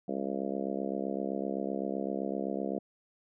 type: harmonic tone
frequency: 67.8 Hz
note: C#2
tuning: 38 cents flat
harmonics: 3 / 4 / 5 / 6 / 7 / 8 / 9 / 10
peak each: -37 / -38 / -39 / -40 / -40 / -41 / -42 / -42 dBFS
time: 0.08-2.79 s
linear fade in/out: 5 ms
effects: none